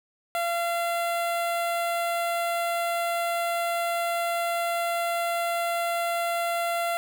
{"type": "tone with notch filter", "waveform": "sawtooth", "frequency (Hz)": 685, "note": "F5", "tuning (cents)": -34, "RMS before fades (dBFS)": -27, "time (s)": [0.35, 6.97], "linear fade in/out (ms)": 0, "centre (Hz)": 5600, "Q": 1.2, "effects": []}